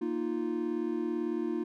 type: chord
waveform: triangle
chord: Bb suspended fourth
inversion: none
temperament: equal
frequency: 233.1 / 311.1 / 349.2 Hz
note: Bb3 / Eb4 / F4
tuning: 0 / 0 / 0 cents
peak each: -34 / -32 / -31 dBFS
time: 0.01-1.64 s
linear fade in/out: 10 ms
effects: none